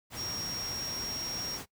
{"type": "tone in noise", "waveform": "sine", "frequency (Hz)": 5588, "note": "F8", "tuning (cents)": 0, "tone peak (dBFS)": -35, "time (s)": [0.15, 1.6], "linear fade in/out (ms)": 50, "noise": "pink", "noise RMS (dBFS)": -41, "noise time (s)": [0.1, 1.66], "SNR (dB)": 3, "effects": ["noise-tail reverb RT60 0.1 s tail -19 dB re dry", "high-pass 60 Hz 12 dB/octave"]}